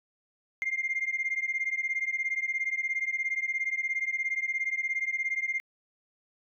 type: beating tone pair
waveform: sine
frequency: 2100 / 2117 Hz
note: C7 / C7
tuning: +6 / +20 cents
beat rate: 17 Hz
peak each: -30 dBFS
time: 0.62-5.6 s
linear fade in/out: 0 ms
effects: tanh soft clip ceiling -22 dBFS